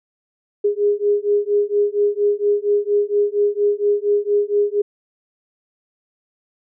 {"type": "beating tone pair", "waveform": "sine", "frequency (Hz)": [409.1, 413.4], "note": ["G#4", "G#4"], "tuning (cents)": [-26, -8], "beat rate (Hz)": 4.3, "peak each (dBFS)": -18, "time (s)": [0.64, 4.82], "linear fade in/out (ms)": 10, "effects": []}